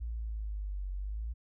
sine linear two-way sweep, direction down then up, 58.27 to 46.25 to 58.27 Hz, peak -34 dBFS, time 0-1.34 s, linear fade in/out 20 ms, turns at 0.93 s, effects none

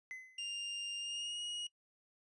triangle tone with exponential decay, 2037 Hz, C7, 47 cents flat, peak -39 dBFS, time 0.11-0.54 s, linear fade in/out 0 ms, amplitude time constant 93 ms
40% pulse tone with pitch glide, 2800 to 2889 Hz, F7 to F#7, +4 to -42 cents, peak -38 dBFS, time 0.38-1.67 s, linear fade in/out 5 ms, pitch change +54 cents, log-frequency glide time 0.98-1.42 s
effects noise-tail reverb RT60 0.1 s tail -21 dB re dry + resampled to 22050 Hz

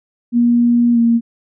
sine tone with pitch glide, 238.4 to 232.7 Hz, A#3 to A#3, +39 to -3 cents, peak -9 dBFS, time 0.32-1.21 s, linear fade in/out 50 ms, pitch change -42 cents, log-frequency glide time 0.93-0.98 s, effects none

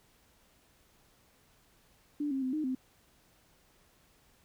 sine tone with pitch steps, 293.4 / 268.3 / 258.2 / 307.8 / 258.7 Hz, D4 / C4 / C4 / D#4 / C4, -2 / +44 / -23 / -19 / -19 cents, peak -30 dBFS, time 2.2-2.75 s, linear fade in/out 5 ms, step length 110 ms, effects pink hiss -66 dBFS RMS until 4.44 s

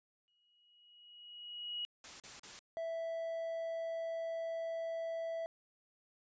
sine tone with exponential growth, 2905 Hz, F#7, 32 cents flat, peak -36 dBFS, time 0.28-1.85 s, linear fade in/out 0 ms, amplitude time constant 340 ms
white noise bursts, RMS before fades -50 dBFS, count 3, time 2.04-2.592 s, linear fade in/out 2 ms, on 160 ms, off 36 ms
triangle tone, 659.3 Hz, E5, in tune, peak -35 dBFS, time 2.77-5.46 s, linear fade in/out 0 ms
effects resampled to 16000 Hz

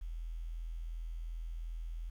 sine tone with quantisation, 41.37 Hz, E1, 7 cents sharp, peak -38 dBFS, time 0.01-2.1 s, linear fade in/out 10 ms, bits 11, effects none

